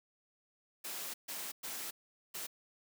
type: noise bursts at uneven times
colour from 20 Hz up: white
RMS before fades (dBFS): -42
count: 4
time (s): 0.84-1.14 / 1.28-1.52 / 1.63-1.91 / 2.34-2.47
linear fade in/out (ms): 10
effects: high-pass 200 Hz 12 dB/octave